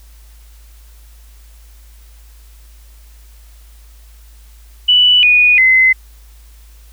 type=tone with pitch steps; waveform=sine; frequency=2966 / 2465 / 2049 Hz; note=F#7 / D#7 / C7; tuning=+4 / -17 / -37 cents; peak=-6 dBFS; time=4.88-5.93 s; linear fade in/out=10 ms; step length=350 ms; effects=added 54 Hz sine -38 dBFS peak until 6.92 s + white hiss -50 dBFS RMS until 6.92 s